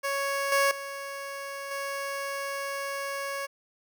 15% pulse tone with level steps, 555 Hz, C#5, 2 cents sharp, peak -21 / -15 / -29 / -25 dBFS, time 0.03-3.47 s, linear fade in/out 20 ms, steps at 0.52 / 0.71 / 1.71 s, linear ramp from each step 2 ms, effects none

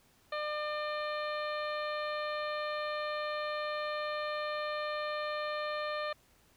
harmonic tone with a mistuned harmonic, 600 Hz, D5, 37 cents sharp, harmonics 1 / 2 / 3 / 4 / 5 / 6 / 7, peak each -36 / -38 / -42 / -46 / -51 / -49 / -48 dBFS, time 0.32-6.13 s, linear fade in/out 5 ms, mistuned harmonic 5, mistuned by +17 cents, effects pink hiss -66 dBFS RMS until 6.56 s

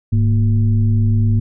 sine tone with frequency modulation, 103.83 Hz, G#2, in tune, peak -11 dBFS, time 0.12-1.4 s, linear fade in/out 10 ms, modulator 128 Hz, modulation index 0.61, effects none

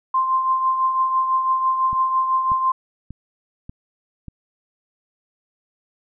sine tone with tremolo, 1046.5 Hz, C6, in tune, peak -14 dBFS, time 0.14-2.72 s, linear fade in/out 5 ms, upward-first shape triangle, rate 6 Hz, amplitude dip 55%
click train, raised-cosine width 5 ms, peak -22 dBFS, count 5, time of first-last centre 1.93-4.283 s, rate 1.7 Hz
effects none

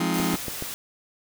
sawtooth chord, F minor seventh, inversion none, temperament just, 174.61 / 209.5 / 261.9 / 314.3 Hz, F3 / Ab3 / C4 / Eb4, 0 / +15 / +2 / +18 cents, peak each -22 / -26 / -24 / -25 dBFS, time 0-0.36 s, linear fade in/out 5 ms
white noise, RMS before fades -34 dBFS, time 0.14-0.74 s, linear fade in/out 0 ms
click train, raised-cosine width 2 ms, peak -18 dBFS, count 4, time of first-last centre 0.2-0.624 s, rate 7.08 Hz
effects none

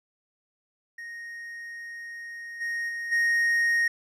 triangle tone with level steps, 1864.7 Hz, A#6, in tune, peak -35 / -26 / -29 / -19 dBFS, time 0.98-3.88 s, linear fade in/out 5 ms, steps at 2.6 / 2.88 / 3.11 s, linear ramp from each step 20 ms, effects resampled to 32000 Hz

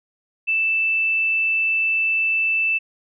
sine tone, 2646 Hz, E7, 6 cents sharp, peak -17 dBFS, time 0.47-2.79 s, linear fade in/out 20 ms, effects none

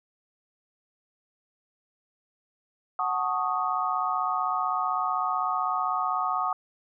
sine chord, D# half-diminished seventh, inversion first, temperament equal, 740 / 880 / 1108.7 / 1244.5 Hz, F#5 / A5 / C#6 / D#6, 0 / 0 / 0 / 0 cents, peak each -30 / -34 / -30 / -28 dBFS, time 2.99-6.53 s, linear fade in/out 2 ms, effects none

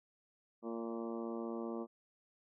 harmonic tone with a mistuned harmonic, 115.3 Hz, A#2, 19 cents flat, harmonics 2 / 3 / 4 / 5 / 6 / 7 / 8 / 9 / 10, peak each -42 / -43 / -46 / -49 / -53 / -56 / -56 / -56 / -54 dBFS, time 0.62-1.87 s, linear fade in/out 50 ms, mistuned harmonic 6, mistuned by -20 cents, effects none

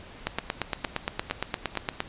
two click trains, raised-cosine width 0.3 ms, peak -19 / -10 dBFS, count 4 / 16, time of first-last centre 0.39-1.754 / 0.27-2.004 s, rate 2.2 / 8.65 Hz, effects pink hiss -46 dBFS RMS until 2.08 s + resampled to 8000 Hz

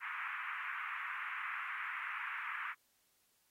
pink band-pass noise, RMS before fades -42 dBFS, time 0-2.75 s, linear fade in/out 50 ms, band 1100 to 2400 Hz, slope 48 dB/octave, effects white hiss -75 dBFS RMS until 3.5 s + AAC 48 kbps

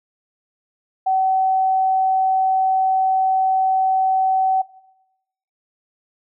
sine tone, 760 Hz, F#5, 46 cents sharp, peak -15 dBFS, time 1.06-4.62 s, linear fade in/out 10 ms, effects noise-tail reverb RT60 0.9 s tail -20 dB re dry

